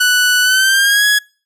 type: tone with pitch glide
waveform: sawtooth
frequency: 1484 to 1675.4 Hz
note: F#6 to G#6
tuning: +5 to +15 cents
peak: -6 dBFS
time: 0-1.19 s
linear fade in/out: 10 ms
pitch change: +210 cents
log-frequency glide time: 0.42-1.05 s
effects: noise-tail reverb RT60 0.4 s tail -26 dB re dry + resampled to 32000 Hz